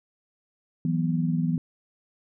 sine chord, E suspended second, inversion none, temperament equal, 164.81 / 185 / 246.9 Hz, E3 / F#3 / B3, 0 / 0 / 0 cents, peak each -24 / -30 / -28 dBFS, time 0.85-1.58 s, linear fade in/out 2 ms, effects none

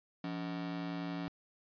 45% pulse ring-modulated tone, 228.3 Hz, A#3, 36 cents flat, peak -34 dBFS, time 0.24-1.28 s, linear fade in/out 0 ms, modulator 55.5 Hz, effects resampled to 11025 Hz

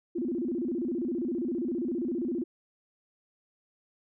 sine tone with vibrato, 291.3 Hz, D4, 14 cents flat, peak -28 dBFS, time 0.15-2.44 s, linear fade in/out 10 ms, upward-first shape square, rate 15 Hz, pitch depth 290 cents each way, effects none

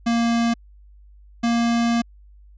square tone pair in turn, 233.1 / 234 Hz, A#3 / A#3, 0 / +7 cents, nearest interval unison, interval 7 cents, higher second, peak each -18 dBFS, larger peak neither, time 0.06-0.54 / 1.43-2.02 s, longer second, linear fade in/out 10 ms, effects added 50 Hz sine -45 dBFS peak until 2.57 s + resampled to 16000 Hz

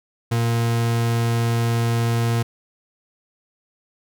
40% pulse tone, 116.54 Hz, A#2, in tune, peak -17 dBFS, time 0.31-2.43 s, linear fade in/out 10 ms, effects none

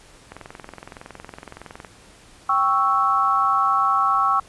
click train, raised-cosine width 0.5 ms, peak -21 dBFS, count 34, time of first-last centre 0.32-1.848 s, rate 21.6 Hz
sine chord, C# diminished, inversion second, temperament equal, 784 / 1108.7 / 1318.5 Hz, G5 / C#6 / E6, 0 / 0 / 0 cents, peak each -24 / -19 / -20 dBFS, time 2.49-4.4 s, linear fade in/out 5 ms
effects pink hiss -49 dBFS RMS until 4.48 s + resampled to 24000 Hz

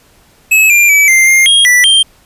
square tone with pitch steps, 2582 / 2387 / 2296 / 2094 / 2116 / 3258 / 1968 / 3168 Hz, E7 / D7 / D7 / C7 / C7 / G#7 / B6 / G7, -37 / +28 / -40 / +1 / +19 / -34 / -7 / +18 cents, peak -5 dBFS, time 0.51-2.03 s, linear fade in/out 10 ms, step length 190 ms, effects pink hiss -47 dBFS RMS until 2.25 s + resampled to 32000 Hz

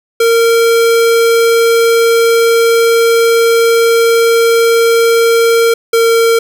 square tone pair in turn, 461.1 / 458.7 Hz, A#4 / A#4, -19 / -28 cents, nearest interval unison, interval 9 cents, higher first, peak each -7 dBFS, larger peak neither, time 0.2-5.74 / 5.93-6.39 s, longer first, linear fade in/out 5 ms, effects none

